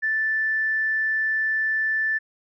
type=tone with tanh clipping; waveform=triangle; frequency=1760 Hz; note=A6; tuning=in tune; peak=-20 dBFS; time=0.02-2.19 s; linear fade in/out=20 ms; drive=2 dB; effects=resampled to 16000 Hz